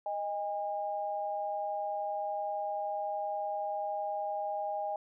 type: tone pair together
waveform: sine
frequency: 622.3 / 811.8 Hz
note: D#5 / G#5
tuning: 0 / -40 cents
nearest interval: perfect fourth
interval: 460 cents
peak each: -36 / -34 dBFS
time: 0.06-4.96 s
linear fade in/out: 2 ms
effects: none